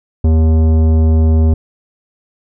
sine tone with tanh clipping, 79.7 Hz, D#2, 42 cents sharp, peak -9 dBFS, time 0.24-1.54 s, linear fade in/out 5 ms, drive 14 dB, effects none

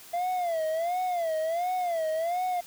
triangle tone with vibrato, 681 Hz, F5, 44 cents flat, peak -24 dBFS, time 0.13-2.61 s, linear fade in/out 10 ms, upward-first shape sine, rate 1.4 Hz, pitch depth 140 cents each way, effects white hiss -49 dBFS RMS until 2.66 s

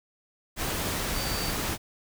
sine tone in noise, 4616 Hz, D8, 31 cents flat, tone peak -36 dBFS, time 1.13-1.54 s, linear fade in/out 50 ms, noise pink, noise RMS -30 dBFS, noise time 0.56-1.78 s, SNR -9 dB, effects none

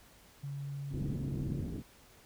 sine tone with pitch glide, 140.4 to 138.87 Hz, C#3 to C#3, +22 to +3 cents, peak -37 dBFS, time 0.43-1.61 s, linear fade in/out 10 ms, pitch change -19 cents, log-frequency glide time 0.95-1.32 s
white low-pass noise, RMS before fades -38 dBFS, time 0.9-1.83 s, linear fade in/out 50 ms, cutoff 290 Hz, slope 24 dB/octave
effects pink hiss -60 dBFS RMS until 2.25 s

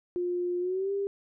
sine tone with pitch glide, 354.6 to 398 Hz, F4 to G4, +26 to +26 cents, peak -27 dBFS, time 0.16-1.07 s, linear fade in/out 0 ms, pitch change +200 cents, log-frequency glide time 0.6-0.92 s, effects none

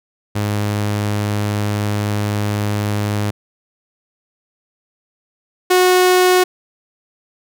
sawtooth tone pair in turn, 103.83 / 365.5 Hz, G#2 / F#4, 0 / -21 cents, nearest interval octave + minor seventh, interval 2179 cents, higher second, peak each -13 / -6 dBFS, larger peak second, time 0.35-3.31 / 5.7-6.44 s, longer first, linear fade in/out 10 ms, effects none

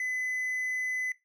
triangle tone, 2014 Hz, B6, 33 cents sharp, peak -28 dBFS, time 0-1.12 s, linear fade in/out 2 ms, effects noise-tail reverb RT60 0.2 s tail -18 dB re dry

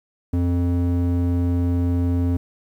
square tone with band-pass filter, 87.31 Hz, F2, in tune, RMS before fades -20 dBFS, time 0.33-2.37 s, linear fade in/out 5 ms, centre 180 Hz, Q 4.5, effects 9-bit

